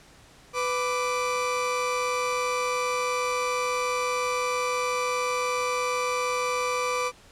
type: tone pair together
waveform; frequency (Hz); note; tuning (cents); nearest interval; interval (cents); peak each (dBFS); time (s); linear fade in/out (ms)
30% pulse; 497.3 / 1174.7; B4 / D6; +12 / 0; octave + minor third; 1488; -25; 0.53-7.12; 50
effects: pink hiss -53 dBFS RMS until 7.31 s + low-pass 9000 Hz 12 dB/octave